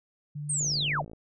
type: tone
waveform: sine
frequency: 147.4 Hz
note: D3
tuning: 7 cents sharp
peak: -33 dBFS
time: 0.35-1.05 s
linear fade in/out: 10 ms
type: linear sweep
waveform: sine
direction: down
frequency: 8870 to 485.4 Hz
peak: -26 dBFS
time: 0.49-1.02 s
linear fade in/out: 10 ms
type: click train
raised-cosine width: 2 ms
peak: -32 dBFS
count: 30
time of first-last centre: 0.61-1.133 s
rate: 55.4 Hz
effects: none